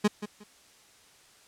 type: tone with echo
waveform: 30% pulse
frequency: 208.6 Hz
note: G#3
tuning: 8 cents sharp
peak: -17 dBFS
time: 0.04-0.08 s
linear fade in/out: 10 ms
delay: 180 ms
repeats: 2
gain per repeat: -13 dB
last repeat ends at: 0.44 s
effects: white hiss -58 dBFS RMS until 1.47 s + low-pass 9000 Hz 12 dB/octave